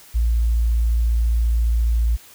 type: tone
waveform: sine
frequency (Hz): 57.3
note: A#1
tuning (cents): -29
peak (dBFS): -15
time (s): 0.14-2.17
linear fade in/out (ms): 20
effects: white hiss -46 dBFS RMS until 2.34 s